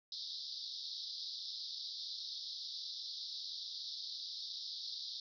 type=band-pass noise; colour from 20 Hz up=pink; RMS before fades=-45 dBFS; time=0.12-5.2 s; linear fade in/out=2 ms; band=3600 to 5300 Hz; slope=96 dB/octave; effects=none